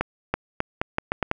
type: accelerating click train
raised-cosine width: 0.5 ms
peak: -7 dBFS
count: 8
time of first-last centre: 0.01-1.314 s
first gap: 330 ms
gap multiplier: 0.8
effects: none